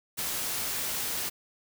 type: noise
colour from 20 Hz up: white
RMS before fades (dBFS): -32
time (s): 0.17-1.3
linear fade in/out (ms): 20
effects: none